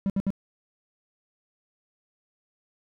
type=tone bursts; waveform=triangle; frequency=196 Hz; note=G3; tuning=in tune; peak=-20 dBFS; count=3; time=0.06-0.304 s; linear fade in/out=0 ms; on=38 ms; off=65 ms; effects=none